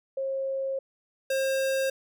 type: tone pair in turn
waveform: sine / square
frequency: 538 / 534.6 Hz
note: C5 / C5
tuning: +48 / +37 cents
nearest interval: unison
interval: 11 cents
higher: first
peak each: -27 / -25 dBFS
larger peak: second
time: 0.17-0.79 / 1.3-1.9 s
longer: first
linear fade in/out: 5 ms
effects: none